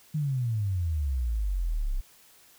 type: exponential sweep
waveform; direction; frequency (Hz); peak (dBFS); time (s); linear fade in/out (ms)
sine; down; 157.4 to 30.87; -25; 0.14-2.01; 10
effects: white hiss -57 dBFS RMS until 2.58 s